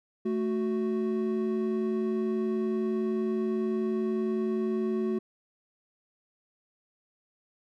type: tone pair together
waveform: triangle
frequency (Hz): 220.2 / 370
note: A3 / F#4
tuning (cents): +2 / 0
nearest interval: major sixth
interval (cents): 898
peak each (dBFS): -27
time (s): 0.25-5.19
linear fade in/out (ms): 10
effects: none